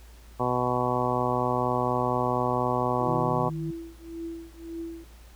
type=harmonic tone; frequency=124.2 Hz; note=B2; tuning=10 cents sharp; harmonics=1 / 2 / 3 / 4 / 5 / 6 / 7 / 8 / 9; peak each=-32 / -32 / -32 / -32 / -32 / -32 / -32 / -32 / -32 dBFS; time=0.39-3.5 s; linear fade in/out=20 ms
type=tone with tremolo; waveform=sine; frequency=332.3 Hz; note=E4; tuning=14 cents sharp; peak=-31 dBFS; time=3-5.04 s; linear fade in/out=2 ms; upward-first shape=triangle; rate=1.8 Hz; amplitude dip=100%
type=tone; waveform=sine; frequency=156.3 Hz; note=D#3; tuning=8 cents sharp; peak=-30 dBFS; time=3.07-3.71 s; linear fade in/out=5 ms
effects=added 57 Hz sine -47 dBFS peak until 5.35 s + pink hiss -56 dBFS RMS until 5.35 s